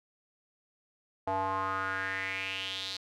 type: tone with band-pass filter sweep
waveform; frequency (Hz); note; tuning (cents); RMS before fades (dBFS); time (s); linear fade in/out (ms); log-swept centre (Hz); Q
square; 95.8; G2; -39; -34; 1.27-2.97; 5; 780 to 4200; 4.8
effects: none